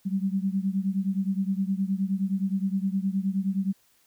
sine beating tone pair, 190 / 199.6 Hz, F#3 / G3, +46 / +32 cents, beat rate 9.6 Hz, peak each -26 / -28 dBFS, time 0.05-3.73 s, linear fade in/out 20 ms, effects white hiss -64 dBFS RMS until 4.06 s

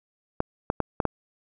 clicks, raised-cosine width 1 ms, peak -9 dBFS, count 5, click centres 0.404 / 0.701 / 0.803 / 1.002 / 1.053 s, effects none

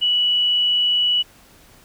sine tone, 2945 Hz, F#7, 9 cents flat, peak -15 dBFS, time 0.01-1.23 s, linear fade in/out 20 ms, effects pink hiss -50 dBFS RMS until 1.84 s

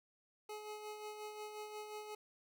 25% pulse tone with tremolo, 423.7 Hz, G#4, 35 cents sharp, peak -40 dBFS, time 0.49-2.15 s, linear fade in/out 5 ms, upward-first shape sine, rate 5.6 Hz, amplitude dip 45%, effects none

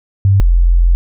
sine tone pair in turn, 98 / 43.25 Hz, G2 / F1, 0 / -16 cents, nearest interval octave + major second, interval 1416 cents, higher first, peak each -6 dBFS, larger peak neither, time 0.25-0.4 / 0.4-0.95 s, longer second, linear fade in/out 0 ms, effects none

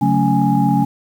sine tone cluster, 139.6 / 183.8 / 220.7 / 279.6 / 828 Hz, C#3 / F#3 / A3 / C#4 / G#5, +13 / -11 / +5 / +15 / -5 cents, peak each -18 dBFS, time 0.01-0.85 s, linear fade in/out 10 ms, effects tanh soft clip ceiling -2 dBFS + 7-bit

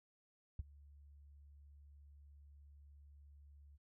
sine tone with ADSR envelope, 71.6 Hz, D2, 43 cents flat, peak -35 dBFS, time 0.59-3.78 s, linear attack 4 ms, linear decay 23 ms, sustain -23 dB, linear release 29 ms, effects none

